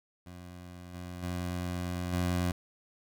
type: tone with level steps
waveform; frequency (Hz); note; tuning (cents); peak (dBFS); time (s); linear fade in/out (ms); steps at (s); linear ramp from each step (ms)
20% pulse; 89; F2; +33; -40 / -35 / -28 / -23; 0.26-2.52; 5; 0.93 / 1.22 / 2.12; 20
effects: none